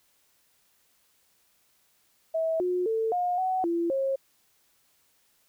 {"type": "tone with pitch steps", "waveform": "sine", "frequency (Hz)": [648, 360.7, 446.2, 715, 748, 339.3, 540], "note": ["E5", "F#4", "A4", "F5", "F#5", "F4", "C#5"], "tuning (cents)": [-30, -44, 24, 41, 19, -50, -45], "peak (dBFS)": -24, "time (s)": [2.34, 4.16], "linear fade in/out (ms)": 10, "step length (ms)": 260, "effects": ["white hiss -67 dBFS RMS until 5.48 s"]}